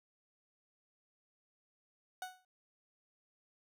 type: tone with exponential decay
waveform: 30% pulse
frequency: 740 Hz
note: F#5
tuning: in tune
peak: -35 dBFS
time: 2.22-2.45 s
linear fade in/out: 2 ms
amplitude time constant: 49 ms
effects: none